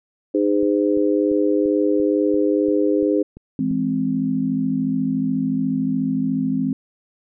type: harmonic tone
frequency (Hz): 102.2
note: G#2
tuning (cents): -27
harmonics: 3 / 4 / 5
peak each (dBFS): -18 / -20 / -22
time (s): 0.34-3.23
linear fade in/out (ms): 10
type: click train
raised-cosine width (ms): 3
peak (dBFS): -26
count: 10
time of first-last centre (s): 0.63-3.712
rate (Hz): 2.92
type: chord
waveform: sine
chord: E augmented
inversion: none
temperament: equal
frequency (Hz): 164.81 / 207.7 / 261.6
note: E3 / G#3 / B#3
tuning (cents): 0 / 0 / 0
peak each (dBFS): -26 / -24 / -20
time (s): 3.59-6.73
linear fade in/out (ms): 2
effects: none